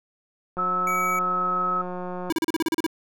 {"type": "click train", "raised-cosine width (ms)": 1, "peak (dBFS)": -20, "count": 312, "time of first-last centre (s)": [0.57, 2.298], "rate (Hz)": 180}
{"type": "tone with pitch glide", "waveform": "sine", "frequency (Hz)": [1301, 1285.3], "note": ["E6", "E6"], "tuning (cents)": [-23, -44], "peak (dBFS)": -22, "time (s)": [0.58, 1.82], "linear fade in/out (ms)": 10, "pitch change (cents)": -21, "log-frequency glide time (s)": [0.74, 1.54]}
{"type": "tone", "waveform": "square", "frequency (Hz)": 2268, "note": "C#7", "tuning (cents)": 39, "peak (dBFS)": -29, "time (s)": [0.87, 1.19], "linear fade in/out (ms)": 2}
{"type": "tone bursts", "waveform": "square", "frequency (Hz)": 324, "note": "E4", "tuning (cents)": -30, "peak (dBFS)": -21, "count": 10, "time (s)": [2.3, 2.865], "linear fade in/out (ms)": 2, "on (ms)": 25, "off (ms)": 35}
{"effects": []}